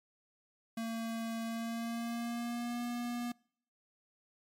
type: tone with pitch glide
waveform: square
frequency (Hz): 227.3 to 240.4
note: A#3 to B3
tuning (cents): -43 to -46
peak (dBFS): -36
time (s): 0.77-3.32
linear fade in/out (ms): 5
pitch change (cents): +97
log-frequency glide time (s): 1.44-2.82
effects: noise-tail reverb RT60 0.6 s tail -26 dB re dry + MP3 64 kbps